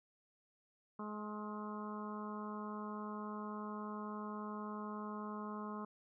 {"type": "harmonic tone with a mistuned harmonic", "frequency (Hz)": 211.1, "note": "G#3", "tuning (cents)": 29, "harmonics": [1, 2, 3, 4, 5, 6, 7], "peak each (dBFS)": [-44, -50, -55, -54, -48, -51, -62], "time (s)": [0.99, 5.85], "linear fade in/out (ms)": 5, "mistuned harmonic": 7, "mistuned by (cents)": -57, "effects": []}